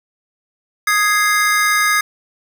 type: chord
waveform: square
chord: Ab major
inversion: second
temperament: equal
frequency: 1244.5 / 1661.2 / 2093 Hz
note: Eb6 / Ab6 / C7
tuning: 0 / 0 / 0 cents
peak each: -18 dBFS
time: 0.87-2.01 s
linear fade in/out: 5 ms
effects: none